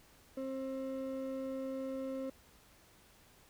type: ring-modulated tone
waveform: triangle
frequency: 398.6 Hz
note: G4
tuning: 29 cents sharp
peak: -32 dBFS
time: 0.37-2.3 s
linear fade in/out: 5 ms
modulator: 133 Hz
effects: pink hiss -63 dBFS RMS until 3.49 s